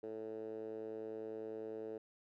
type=tone with band-pass filter; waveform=10% pulse; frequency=110 Hz; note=A2; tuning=in tune; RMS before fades=-45 dBFS; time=0.03-1.98 s; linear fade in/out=5 ms; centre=430 Hz; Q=3.8; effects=none